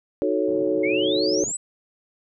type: chord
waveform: sine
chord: D# half-diminished seventh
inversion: none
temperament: equal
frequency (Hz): 311.1 / 370 / 440 / 554.4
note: D#4 / F#4 / A4 / C#5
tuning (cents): 0 / 0 / 0 / 0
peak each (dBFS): -25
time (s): 0.22-1.44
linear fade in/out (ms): 0
type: band-pass noise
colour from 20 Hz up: pink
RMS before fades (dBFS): -41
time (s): 0.47-1.52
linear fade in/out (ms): 10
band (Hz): 110 to 620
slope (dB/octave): 24
type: exponential sweep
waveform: sine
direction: up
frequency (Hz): 2118 to 8200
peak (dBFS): -25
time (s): 0.83-1.57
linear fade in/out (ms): 10
effects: none